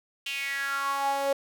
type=tone with high-pass filter sweep; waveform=sawtooth; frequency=277.2 Hz; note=C#4; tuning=in tune; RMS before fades=-29 dBFS; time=0.26-1.33 s; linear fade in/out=5 ms; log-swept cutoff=2900 to 560 Hz; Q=6.4; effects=none